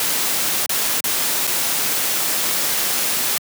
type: noise with dropouts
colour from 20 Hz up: white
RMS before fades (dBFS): -20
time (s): 0-3.38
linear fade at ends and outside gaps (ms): 2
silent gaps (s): 0.661-0.693 / 1.005-1.04 / 1.47-1.474
effects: high-pass 150 Hz 12 dB/octave